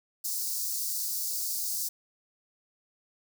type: high-pass noise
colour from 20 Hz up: white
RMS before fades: -32 dBFS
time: 0.24-1.89 s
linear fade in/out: 10 ms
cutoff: 4500 Hz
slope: 48 dB/octave
effects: none